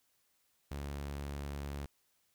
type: tone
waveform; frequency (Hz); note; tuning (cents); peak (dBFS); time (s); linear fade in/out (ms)
sawtooth; 71; C#2; +42; -35; 0.71-1.86; 5
effects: white hiss -75 dBFS RMS until 2.34 s